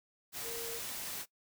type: tone in noise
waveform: sine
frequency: 463 Hz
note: A#4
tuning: 12 cents flat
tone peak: -42 dBFS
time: 0.42-0.81 s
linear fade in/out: 50 ms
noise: white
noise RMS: -41 dBFS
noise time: 0.32-1.26 s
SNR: -4 dB
effects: noise-tail reverb RT60 0.1 s tail -19 dB re dry